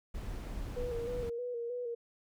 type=noise; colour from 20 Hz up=brown; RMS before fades=-40 dBFS; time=0.14-1.3 s; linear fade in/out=10 ms
type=tone with vibrato; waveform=sine; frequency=480 Hz; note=B4; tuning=49 cents flat; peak=-35 dBFS; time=0.76-1.95 s; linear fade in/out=10 ms; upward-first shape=square; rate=3.2 Hz; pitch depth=39 cents each way
effects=none